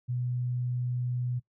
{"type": "tone", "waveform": "sine", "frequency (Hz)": 123.7, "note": "B2", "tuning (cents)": 3, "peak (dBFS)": -28, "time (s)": [0.08, 1.4], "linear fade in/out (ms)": 20, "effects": ["noise-tail reverb RT60 0.1 s tail -19 dB re dry"]}